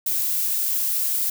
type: noise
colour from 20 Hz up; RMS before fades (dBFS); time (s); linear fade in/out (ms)
violet; -23; 0.06-1.3; 5
effects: none